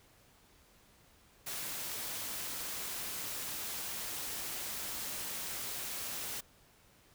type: noise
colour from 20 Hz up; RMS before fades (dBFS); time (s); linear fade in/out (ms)
white; -40; 1.46-6.41; 10
effects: pink hiss -64 dBFS RMS until 7.14 s